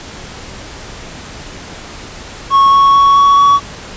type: tone with pitch steps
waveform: triangle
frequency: 1100 / 1107 / 1114.1 / 1121.2 / 1128.3 Hz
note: C#6 / C#6 / C#6 / C#6 / C#6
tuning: -14 / -3 / +8 / +19 / +30 cents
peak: -3 dBFS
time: 2.5-3.6 s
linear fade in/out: 50 ms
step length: 220 ms
effects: pink hiss -30 dBFS RMS until 3.96 s + resampled to 16000 Hz